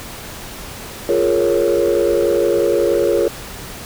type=chord; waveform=sine; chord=Bb minor seventh; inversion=second; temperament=equal; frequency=349.2 / 415.3 / 466.2 / 554.4 Hz; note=F4 / Ab4 / Bb4 / Db5; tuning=0 / 0 / 0 / 0 cents; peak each=-17 dBFS; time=1.09-3.28 s; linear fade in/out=2 ms; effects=tanh soft clip ceiling -7 dBFS + pink hiss -32 dBFS RMS until 3.85 s